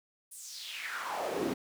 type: noise with high-pass filter sweep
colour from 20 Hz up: brown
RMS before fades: -37 dBFS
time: 0.31-1.54 s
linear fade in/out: 10 ms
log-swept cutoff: 10000 to 250 Hz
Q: 3.5
effects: none